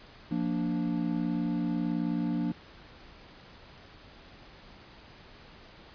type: chord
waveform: triangle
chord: Bb major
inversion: second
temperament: equal with one note detuned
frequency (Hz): 174.61 / 233.1 / 292.8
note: F3 / Bb3 / D4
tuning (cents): 0 / 0 / -5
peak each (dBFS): -30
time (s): 0.31-2.52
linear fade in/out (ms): 5
effects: pink hiss -52 dBFS RMS until 5.94 s + resampled to 11025 Hz